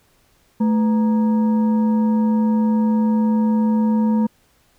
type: tone with frequency modulation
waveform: sine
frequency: 218.3 Hz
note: A3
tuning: 13 cents flat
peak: -14 dBFS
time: 0.6-4.27 s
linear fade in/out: 10 ms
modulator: 717 Hz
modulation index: 0.36
effects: pink hiss -59 dBFS RMS until 4.78 s